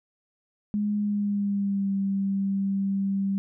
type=tone with pitch glide; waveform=sine; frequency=207.7 to 196.04 Hz; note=G#3 to G3; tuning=0 to 0 cents; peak=-23 dBFS; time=0.74-3.38 s; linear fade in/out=0 ms; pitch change=-100 cents; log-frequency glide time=0.97-1.92 s; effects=none